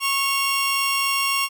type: tone pair together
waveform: sawtooth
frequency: 1098.5 / 2768 Hz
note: C#6 / F7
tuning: -16 / -16 cents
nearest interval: octave + major third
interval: 1600 cents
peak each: -19 / -19 dBFS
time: 0-1.49 s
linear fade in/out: 50 ms
effects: none